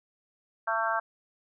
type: harmonic tone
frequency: 224.5 Hz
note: A3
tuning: 35 cents sharp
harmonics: 3 / 4 / 5 / 6 / 7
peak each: -32 / -32 / -32 / -32 / -32 dBFS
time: 0.67-1 s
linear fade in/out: 10 ms
effects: none